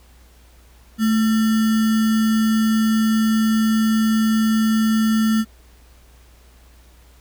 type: tone with sample-and-hold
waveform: sine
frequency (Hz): 220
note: A3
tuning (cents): 0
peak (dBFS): -14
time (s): 0.98-5.45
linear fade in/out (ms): 50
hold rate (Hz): 1575
effects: added 60 Hz sine -47 dBFS peak until 7.2 s + pink hiss -54 dBFS RMS until 7.2 s